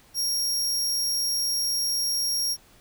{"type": "tone", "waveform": "sawtooth", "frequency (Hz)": 5588, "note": "F8", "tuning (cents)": 0, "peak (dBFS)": -21, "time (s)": [0.14, 2.57], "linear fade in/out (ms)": 50, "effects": ["pink hiss -56 dBFS RMS until 2.8 s"]}